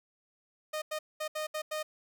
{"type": "tone bursts at uneven times", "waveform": "sawtooth", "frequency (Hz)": 616, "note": "D#5", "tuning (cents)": -17, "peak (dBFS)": -29, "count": 6, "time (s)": [[0.73, 0.82], [0.91, 0.99], [1.2, 1.28], [1.35, 1.47], [1.54, 1.62], [1.71, 1.83]], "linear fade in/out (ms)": 10, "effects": []}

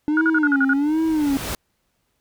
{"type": "tone with vibrato", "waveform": "triangle", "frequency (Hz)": 294.4, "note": "D4", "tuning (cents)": 4, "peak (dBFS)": -15, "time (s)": [0.08, 1.37], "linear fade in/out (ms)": 0, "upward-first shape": "sine", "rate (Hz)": 1.3, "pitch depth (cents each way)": 160}
{"type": "tone bursts", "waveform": "sine", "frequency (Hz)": 1445, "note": "F#6", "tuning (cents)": -41, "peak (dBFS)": -16, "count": 7, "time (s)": [0.17, 0.734], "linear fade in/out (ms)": 2, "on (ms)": 42, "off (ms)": 45}
{"type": "noise with exponential growth", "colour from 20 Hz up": "pink", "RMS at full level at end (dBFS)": -25, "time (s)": [0.44, 1.55], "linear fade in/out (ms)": 2, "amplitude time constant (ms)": 240}
{"effects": ["pink hiss -70 dBFS RMS until 2.2 s"]}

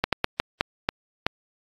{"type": "slowing click train", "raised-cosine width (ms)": 0.3, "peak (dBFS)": -4, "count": 7, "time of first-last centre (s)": [0.04, 1.266], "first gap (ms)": 87, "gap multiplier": 1.34, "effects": ["AAC 32 kbps"]}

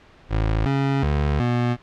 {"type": "tone with pitch steps", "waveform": "25% pulse", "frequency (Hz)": [54.1, 137.6, 73, 121.2], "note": ["A1", "C#3", "D2", "B2"], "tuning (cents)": [-29, -12, -10, -32], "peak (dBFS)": -15, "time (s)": [0.29, 1.77], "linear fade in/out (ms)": 50, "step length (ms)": 370, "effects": ["pink hiss -50 dBFS RMS until 1.82 s", "low-pass 3000 Hz 12 dB/octave"]}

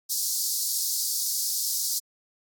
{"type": "high-pass noise", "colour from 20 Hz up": "pink", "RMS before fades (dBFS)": -27, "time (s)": [0.09, 2], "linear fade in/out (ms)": 20, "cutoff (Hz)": 4500, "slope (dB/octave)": 48, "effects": ["AAC 64 kbps"]}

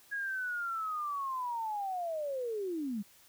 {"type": "linear sweep", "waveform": "sine", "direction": "down", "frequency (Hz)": [1661.2, 191.7], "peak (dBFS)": -33, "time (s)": [0.11, 3.03], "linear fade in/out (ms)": 20, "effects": ["white hiss -61 dBFS RMS until 3.28 s"]}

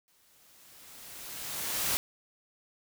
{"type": "noise with exponential growth", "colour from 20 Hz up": "white", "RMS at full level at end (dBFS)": -28, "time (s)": [0.08, 1.97], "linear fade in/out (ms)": 0, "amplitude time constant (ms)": 410, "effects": []}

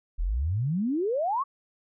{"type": "exponential sweep", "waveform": "sine", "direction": "up", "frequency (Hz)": [36.74, 1159], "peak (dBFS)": -24, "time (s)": [0.18, 1.44], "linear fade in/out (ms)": 20, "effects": []}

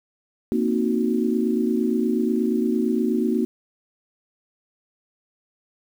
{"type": "chord", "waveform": "sine", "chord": "C half-diminished seventh", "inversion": "third", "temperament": "equal", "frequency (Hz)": [233.1, 261.6, 311.1, 370], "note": ["Bb3", "C4", "Eb4", "Gb4"], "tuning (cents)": [0, 0, 0, 0], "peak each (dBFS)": [-22, -26, -26, -25], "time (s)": [0.52, 3.45], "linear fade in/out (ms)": 0, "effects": ["8-bit"]}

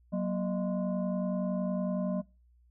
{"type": "tone with frequency modulation", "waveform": "sine", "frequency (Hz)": 186.6, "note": "F#3", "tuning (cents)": 15, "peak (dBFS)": -28, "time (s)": [0.12, 2.22], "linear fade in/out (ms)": 20, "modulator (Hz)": 424, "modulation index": 0.94, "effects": ["noise-tail reverb RT60 0.3 s tail -23 dB re dry", "added 60 Hz sine -60 dBFS peak until 2.7 s"]}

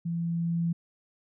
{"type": "tone with level ramp", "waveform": "sine", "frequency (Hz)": 168.6, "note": "E3", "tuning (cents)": 39, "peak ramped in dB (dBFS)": [-28, -24], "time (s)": [0.05, 0.73], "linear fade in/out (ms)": 10, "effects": []}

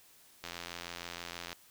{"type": "click train", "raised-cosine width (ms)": 0.2, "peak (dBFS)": -23, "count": 95, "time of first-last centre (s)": [0.44, 1.529], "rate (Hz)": 86.3, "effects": ["white hiss -61 dBFS RMS until 1.7 s"]}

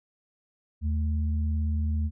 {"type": "tone pair together", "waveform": "sine", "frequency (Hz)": [78.7, 218], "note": ["D#2", "A3"], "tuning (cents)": [20, -16], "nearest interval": "octave + tritone", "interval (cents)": 1764, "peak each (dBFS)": [-24, -35], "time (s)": [0.81, 2.11], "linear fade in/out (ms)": 50, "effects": []}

